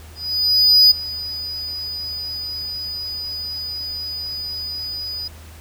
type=tone with ADSR envelope; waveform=triangle; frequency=4952 Hz; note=D#8; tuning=9 cents flat; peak=-6 dBFS; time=0.15-5.28 s; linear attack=760 ms; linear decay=10 ms; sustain=-18 dB; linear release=6 ms; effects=added 79 Hz sine -39 dBFS peak until 5.6 s + pink hiss -45 dBFS RMS until 5.6 s